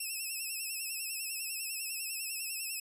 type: tone with vibrato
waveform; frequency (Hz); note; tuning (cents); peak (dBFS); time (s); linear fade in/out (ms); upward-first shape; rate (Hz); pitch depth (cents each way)
5% pulse; 2637; E7; 0; -27; 0-2.8; 5; sine; 10; 68
effects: resampled to 32000 Hz